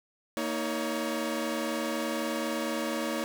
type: tone cluster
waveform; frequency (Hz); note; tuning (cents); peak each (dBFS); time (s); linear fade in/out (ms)
sawtooth; 232.4 / 316.3 / 561; A#3 / D#4 / C#5; -5 / +29 / +21; -30; 0.37-3.24; 0
effects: none